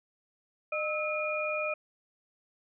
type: tone cluster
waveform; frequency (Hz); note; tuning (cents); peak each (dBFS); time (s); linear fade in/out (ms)
sine; 610 / 1296 / 2434; D#5 / E6 / D#7; -34 / -30 / -39; -32 / -37 / -33; 0.72-1.74; 5
effects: none